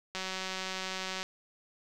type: click train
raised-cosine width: 0.2 ms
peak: -19 dBFS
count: 204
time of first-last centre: 0.15-1.23 s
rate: 188 Hz
effects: 10-bit